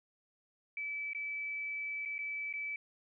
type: tone with dropouts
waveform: sine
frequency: 2305 Hz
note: D7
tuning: 33 cents flat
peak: -36 dBFS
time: 0.77-2.76 s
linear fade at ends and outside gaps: 2 ms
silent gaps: 1.133-1.148 / 2.052-2.057 / 2.182-2.189 / 2.528-2.537 s
effects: none